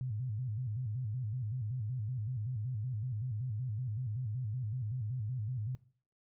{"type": "tone with vibrato", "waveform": "sine", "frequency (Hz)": 116.54, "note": "A#2", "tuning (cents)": 0, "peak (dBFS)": -34, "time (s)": [0.01, 5.75], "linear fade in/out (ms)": 0, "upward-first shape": "square", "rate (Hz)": 5.3, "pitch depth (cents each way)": 170, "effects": ["noise-tail reverb RT60 0.5 s tail -20 dB re dry"]}